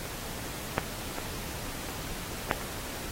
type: clicks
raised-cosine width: 0.5 ms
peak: -24 / -9 / -20 / -23 / -8 / -23 dBFS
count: 6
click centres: 0.054 / 0.781 / 1.185 / 1.887 / 2.512 / 2.613 s
effects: pink hiss -39 dBFS RMS until 3.11 s + AAC 48 kbps